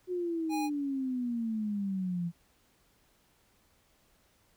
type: exponential sweep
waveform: sine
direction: down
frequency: 367.4 to 168 Hz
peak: -30 dBFS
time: 0.07-2.32 s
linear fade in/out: 50 ms
type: tone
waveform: square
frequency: 823 Hz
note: G#5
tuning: 16 cents flat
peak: -34 dBFS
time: 0.49-0.7 s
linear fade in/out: 50 ms
effects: pink hiss -68 dBFS RMS until 4.56 s